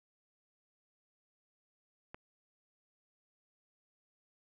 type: click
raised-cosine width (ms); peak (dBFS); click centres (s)
0.5; -30; 2.145
effects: none